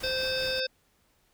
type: noise with tremolo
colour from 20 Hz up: pink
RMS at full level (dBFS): -41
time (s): 0-0.6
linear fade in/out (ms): 5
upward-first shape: triangle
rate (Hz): 5.1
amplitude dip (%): 40
type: harmonic tone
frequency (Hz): 520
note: C5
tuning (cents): -11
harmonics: 1 / 3 / 5 / 7 / 9 / 10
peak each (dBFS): -31 / -35 / -37 / -35 / -36 / -35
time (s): 0.03-0.67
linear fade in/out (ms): 10
effects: pink hiss -68 dBFS RMS until 1.33 s